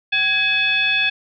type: tone with frequency modulation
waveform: sine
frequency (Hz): 2554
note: D#7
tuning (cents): +45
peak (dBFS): -15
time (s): 0.12-1.1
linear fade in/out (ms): 10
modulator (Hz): 894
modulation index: 1
effects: none